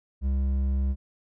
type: tone with hard clipping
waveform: sine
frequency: 67 Hz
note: C2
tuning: 42 cents sharp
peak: -24 dBFS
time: 0.21-0.96 s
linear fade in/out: 50 ms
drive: 6 dB
effects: none